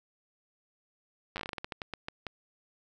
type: slowing click train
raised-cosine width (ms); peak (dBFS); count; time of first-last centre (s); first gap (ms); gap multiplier
0.3; -20; 16; 1.36-2.267; 9; 1.24
effects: none